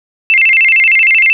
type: tone with vibrato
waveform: sine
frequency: 2368 Hz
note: D7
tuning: 14 cents sharp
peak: -5 dBFS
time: 0.3-1.33 s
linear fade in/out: 0 ms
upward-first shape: square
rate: 13 Hz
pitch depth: 200 cents each way
effects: none